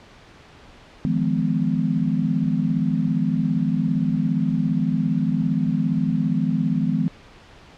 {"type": "chord", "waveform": "sine", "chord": "F half-diminished seventh", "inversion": "third", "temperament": "just", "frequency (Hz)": [157.15, 174.61, 209.5, 251.4], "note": ["Eb3", "F3", "Ab3", "Cb4"], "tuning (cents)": [18, 0, 15, 31], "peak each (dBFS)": -24, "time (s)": [1.05, 7.08], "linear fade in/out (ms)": 0, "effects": ["pink hiss -47 dBFS RMS until 7.77 s", "low-pass 4000 Hz 12 dB/octave"]}